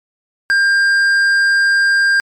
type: tone with tanh clipping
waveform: sine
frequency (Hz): 1598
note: G6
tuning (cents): +33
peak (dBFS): -11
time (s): 0.5-2.2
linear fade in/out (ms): 0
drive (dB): 8
effects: MP3 96 kbps